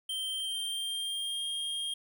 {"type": "tone with pitch glide", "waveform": "square", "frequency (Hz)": [3136, 3226], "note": ["G7", "G7"], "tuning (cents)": [0, 49], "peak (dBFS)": -33, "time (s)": [0.09, 1.94], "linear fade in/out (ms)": 5, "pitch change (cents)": 49, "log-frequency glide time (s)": [0.3, 1.45], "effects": []}